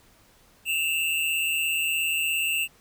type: tone pair together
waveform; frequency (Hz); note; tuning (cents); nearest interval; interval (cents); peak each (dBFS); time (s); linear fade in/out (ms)
square; 2637 / 2794; E7 / F7; 0 / 0; minor second; 100; -27; 0.65-2.68; 50
effects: pink hiss -58 dBFS RMS until 2.8 s